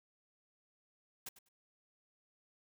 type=noise with echo; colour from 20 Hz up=white; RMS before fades=-45 dBFS; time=1.26-1.29 s; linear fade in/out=5 ms; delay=99 ms; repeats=2; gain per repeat=-15 dB; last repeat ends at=1.488 s; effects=none